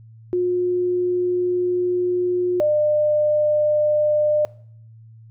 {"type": "tone pair in turn", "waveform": "sine", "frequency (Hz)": [358.7, 601], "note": ["F4", "D5"], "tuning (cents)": [46, 40], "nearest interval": "major sixth", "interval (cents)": 894, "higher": "second", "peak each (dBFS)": [-17, -15], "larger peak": "second", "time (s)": [[0.33, 2.6], [2.6, 4.45]], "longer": "first", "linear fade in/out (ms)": 0, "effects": ["noise-tail reverb RT60 0.6 s tail -22 dB re dry", "added 112 Hz sine -42 dBFS peak until 5.3 s"]}